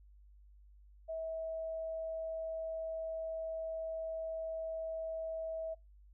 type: tone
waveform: sine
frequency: 647 Hz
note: E5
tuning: 32 cents flat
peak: -37 dBFS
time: 1.08-5.75 s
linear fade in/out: 20 ms
effects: noise-tail reverb RT60 0.2 s tail -26 dB re dry + added 50 Hz sine -57 dBFS peak until 6.13 s